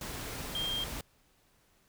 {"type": "tone in noise", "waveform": "sine", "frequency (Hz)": 3200, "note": "G7", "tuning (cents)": 35, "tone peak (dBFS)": -32, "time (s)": [0.55, 0.84], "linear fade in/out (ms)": 2, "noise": "pink", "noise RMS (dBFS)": -40, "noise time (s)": [0.01, 1.01], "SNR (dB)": 5, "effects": ["pink hiss -68 dBFS RMS until 1.88 s"]}